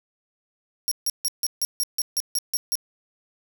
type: tone bursts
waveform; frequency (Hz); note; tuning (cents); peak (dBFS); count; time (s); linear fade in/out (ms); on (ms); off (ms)
20% pulse; 5588; F8; 0; -16; 11; 0.88-2.754; 0; 34; 150
effects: none